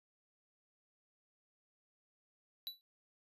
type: tone with exponential decay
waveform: square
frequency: 3951 Hz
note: B7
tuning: in tune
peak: -37 dBFS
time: 2.67-2.81 s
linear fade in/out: 0 ms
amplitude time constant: 29 ms
effects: resampled to 32000 Hz